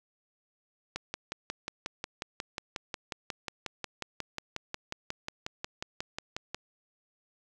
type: click train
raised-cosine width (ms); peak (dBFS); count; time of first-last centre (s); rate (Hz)
0.2; -17; 32; 0.96-6.546; 5.55
effects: none